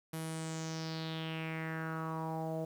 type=tone with low-pass filter sweep; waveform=sawtooth; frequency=160.7 Hz; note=E3; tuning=44 cents flat; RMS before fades=-39 dBFS; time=0.13-2.65 s; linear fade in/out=5 ms; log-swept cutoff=12000 to 590 Hz; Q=4.3; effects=10-bit